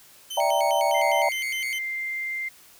sawtooth tone with vibrato, 2606 Hz, E7, 20 cents flat, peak -28 dBFS, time 0.3-1.79 s, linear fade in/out 10 ms, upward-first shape square, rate 4.9 Hz, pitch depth 280 cents each way
sine chord, E half-diminished seventh, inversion third, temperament equal, 587.3 / 659.3 / 784 / 932.3 Hz, D5 / E5 / G5 / Bb5, 0 / 0 / 0 / 0 cents, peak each -25 dBFS, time 0.37-1.29 s, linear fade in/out 5 ms
sine tone, 2093 Hz, C7, in tune, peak -27 dBFS, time 0.94-2.49 s, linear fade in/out 10 ms
effects white hiss -52 dBFS RMS until 2.79 s

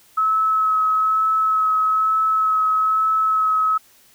sine tone with vibrato, 1290 Hz, E6, 38 cents flat, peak -15 dBFS, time 0.17-3.78 s, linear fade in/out 10 ms, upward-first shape sine, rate 1.1 Hz, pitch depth 13 cents each way, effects white hiss -53 dBFS RMS until 4.14 s

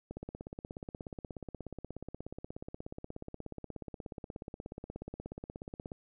click train, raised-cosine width 2 ms, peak -28 dBFS, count 98, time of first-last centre 0.11-5.918 s, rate 16.7 Hz, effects none

